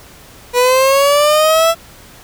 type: linear sweep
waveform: 30% pulse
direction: up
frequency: 485.1 to 670 Hz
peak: -6 dBFS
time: 0.53-1.75 s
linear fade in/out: 50 ms
effects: pink hiss -40 dBFS RMS until 2.23 s